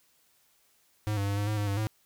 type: tone with pitch steps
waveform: square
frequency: 106 / 99.8 / 100.5 / 102.6 / 106.8 / 103.2 / 99.6 / 108.4 Hz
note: G#2 / G2 / G2 / G#2 / G#2 / G#2 / G2 / A2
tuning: +36 / +32 / +44 / -21 / +49 / -10 / +28 / -25 cents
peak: -28 dBFS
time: 1.07-1.87 s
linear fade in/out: 0 ms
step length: 100 ms
effects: white hiss -67 dBFS RMS until 2.05 s